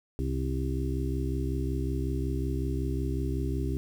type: harmonic tone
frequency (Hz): 65.41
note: C2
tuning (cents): 0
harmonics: 1 / 2 / 4 / 5 / 6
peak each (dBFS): -30 / -33 / -36 / -37 / -38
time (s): 0.19-3.77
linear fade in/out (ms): 0
effects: 9-bit